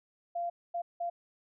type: tone bursts at uneven times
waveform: sine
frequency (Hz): 691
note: F5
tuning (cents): -19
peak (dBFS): -31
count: 3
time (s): 0.35-0.5 / 0.74-0.82 / 1-1.1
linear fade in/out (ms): 10
effects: none